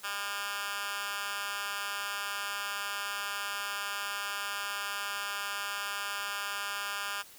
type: tone with high-pass filter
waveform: 10% pulse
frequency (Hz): 201.9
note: G#3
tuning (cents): -49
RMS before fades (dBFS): -36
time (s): 0.03-7.23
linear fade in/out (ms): 20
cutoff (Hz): 1600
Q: 2
effects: white hiss -53 dBFS RMS until 7.38 s